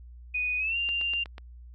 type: tone with pitch glide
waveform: sine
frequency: 2482 to 2786 Hz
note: D#7 to F7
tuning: -5 to -5 cents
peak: -26 dBFS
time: 0.34-1.24 s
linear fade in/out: 10 ms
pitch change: +200 cents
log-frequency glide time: 0.58-0.77 s
type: click train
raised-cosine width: 0.3 ms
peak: -26 dBFS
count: 5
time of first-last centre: 0.89-1.381 s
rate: 8.14 Hz
effects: added 60 Hz sine -44 dBFS peak until 1.74 s